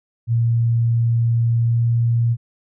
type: tone with pitch glide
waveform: sine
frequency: 116.54 to 117.28 Hz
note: A#2 to A#2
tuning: 0 to +11 cents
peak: -14 dBFS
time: 0.27-2.37 s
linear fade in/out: 50 ms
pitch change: +11 cents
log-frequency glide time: 1.63-1.81 s
effects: none